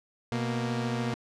sawtooth tone pair together, 123.47 / 233.1 Hz, B2 / A#3, 0 / 0 cents, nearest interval major seventh, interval 1100 cents, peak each -27 dBFS, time 0.32-1.14 s, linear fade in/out 0 ms, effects low-pass 6000 Hz 12 dB/octave

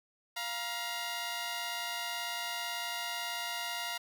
10% pulse tone pair together, 698.5 / 950.7 Hz, F5 / A#5, 0 / +34 cents, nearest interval perfect fourth, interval 534 cents, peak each -30 / -29 dBFS, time 0.36-3.98 s, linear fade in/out 10 ms, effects none

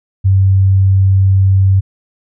sine tone, 96.2 Hz, G2, 32 cents flat, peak -6 dBFS, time 0.24-1.81 s, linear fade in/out 20 ms, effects none

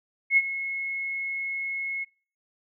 sine tone with ADSR envelope, 2176 Hz, C#7, 33 cents flat, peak -14 dBFS, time 0.3-2.05 s, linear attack 70 ms, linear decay 43 ms, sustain -14 dB, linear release 21 ms, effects noise-tail reverb RT60 0.4 s tail -23 dB re dry

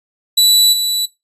sawtooth tone with level steps, 3951 Hz, B7, in tune, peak -4 / -11 dBFS, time 0.37-1.06 s, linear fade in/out 10 ms, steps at 0.72 s, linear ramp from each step 20 ms, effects noise-tail reverb RT60 0.2 s tail -18 dB re dry + resampled to 32000 Hz

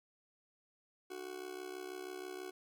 40% pulse tone with amplitude modulation, 370.4 Hz, F#4, 2 cents sharp, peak -39 dBFS, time 1.1-2.51 s, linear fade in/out 10 ms, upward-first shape sine, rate 66.2 Hz, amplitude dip 80%, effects none

